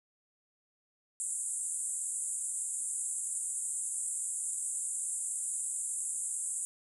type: band-pass noise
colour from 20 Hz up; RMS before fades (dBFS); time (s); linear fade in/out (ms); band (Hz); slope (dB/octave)
white; -36; 1.2-6.65; 0; 7300 to 10000; 96
effects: none